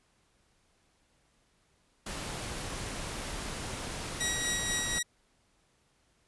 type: noise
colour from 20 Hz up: pink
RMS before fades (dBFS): -38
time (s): 2.06-4.99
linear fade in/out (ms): 5
type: tone with tremolo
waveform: 10% pulse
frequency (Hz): 1912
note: A#6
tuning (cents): +43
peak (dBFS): -19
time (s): 4.2-5.03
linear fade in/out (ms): 10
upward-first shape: triangle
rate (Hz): 4.1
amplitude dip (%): 40
effects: pink hiss -70 dBFS RMS until 6.27 s + resampled to 24000 Hz